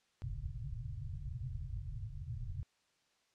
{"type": "low-pass noise", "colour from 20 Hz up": "white", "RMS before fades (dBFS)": -42, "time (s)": [0.22, 2.63], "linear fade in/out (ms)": 0, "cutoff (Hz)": 140, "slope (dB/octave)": 96, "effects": ["white hiss -75 dBFS RMS until 3.34 s", "low-pass 6000 Hz 12 dB/octave"]}